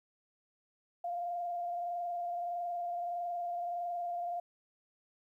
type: tone with frequency modulation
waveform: sine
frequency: 698.5 Hz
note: F5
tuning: in tune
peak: -34 dBFS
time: 1.04-4.4 s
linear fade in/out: 5 ms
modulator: 21.6 Hz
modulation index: 0.57
effects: 12-bit